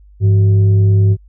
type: tone with frequency modulation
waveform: sine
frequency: 101.7 Hz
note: G#2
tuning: 36 cents flat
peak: -7 dBFS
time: 0.2-1.17 s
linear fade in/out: 50 ms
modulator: 273 Hz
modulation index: 0.29
effects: added 50 Hz sine -40 dBFS peak until 1.28 s